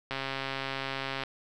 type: click train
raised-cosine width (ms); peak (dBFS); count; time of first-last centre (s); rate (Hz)
0.3; -17; 153; 0.11-1.236; 135
effects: none